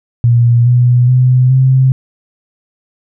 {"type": "tone with pitch steps", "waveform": "sine", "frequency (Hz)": [118.9, 122.88, 126.99, 131.24], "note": ["A#2", "B2", "B2", "C3"], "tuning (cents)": [35, -8, 49, 6], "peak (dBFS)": -5, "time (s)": [0.24, 1.92], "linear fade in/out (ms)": 0, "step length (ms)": 420, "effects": []}